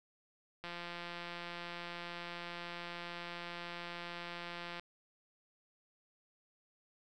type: click train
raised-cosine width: 0.3 ms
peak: -28 dBFS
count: 720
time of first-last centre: 0.64-4.796 s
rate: 173 Hz
effects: none